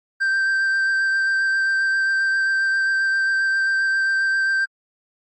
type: tone with vibrato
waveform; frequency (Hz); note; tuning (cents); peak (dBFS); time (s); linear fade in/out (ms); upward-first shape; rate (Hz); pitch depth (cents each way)
triangle; 1568; G6; 0; -15; 0.2-4.66; 20; sine; 7.5; 12
effects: MP3 32 kbps